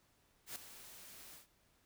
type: noise with ADSR envelope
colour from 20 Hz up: white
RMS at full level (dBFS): -43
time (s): 0.46-1.47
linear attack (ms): 98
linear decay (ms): 4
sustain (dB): -12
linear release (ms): 120
effects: pink hiss -73 dBFS RMS until 1.85 s